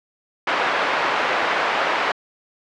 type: band-pass noise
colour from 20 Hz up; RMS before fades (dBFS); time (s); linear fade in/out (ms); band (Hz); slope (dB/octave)
pink; -21; 0.47-2.12; 5; 690 to 2100; 12
effects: low-pass 6000 Hz 12 dB/octave